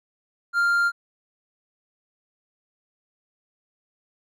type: tone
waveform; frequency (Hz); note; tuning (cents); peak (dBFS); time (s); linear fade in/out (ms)
triangle; 1396; F6; -1; -16; 0.53-0.92; 50
effects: none